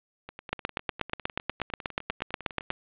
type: two click trains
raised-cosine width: 0.3 ms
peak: -23 / -10 dBFS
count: 25 / 19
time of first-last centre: 0.29-2.709 / 0.53-2.704 s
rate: 9.92 / 8.28 Hz
effects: resampled to 8000 Hz + 8-bit